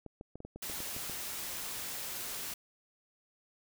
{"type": "clicks", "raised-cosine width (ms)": 2, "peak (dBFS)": -31, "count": 10, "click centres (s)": [0.063, 0.211, 0.356, 0.404, 0.45, 0.56, 0.698, 0.804, 0.965, 1.097]}
{"type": "noise", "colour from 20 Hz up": "white", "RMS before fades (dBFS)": -40, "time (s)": [0.62, 2.54], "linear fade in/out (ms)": 5}
{"effects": []}